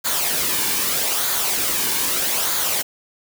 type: noise with flanger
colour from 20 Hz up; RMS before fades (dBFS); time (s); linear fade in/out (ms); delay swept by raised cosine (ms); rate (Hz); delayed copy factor
white; -21; 0.04-2.83; 20; 0.36 to 1.56; 0.8; -0.5
effects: none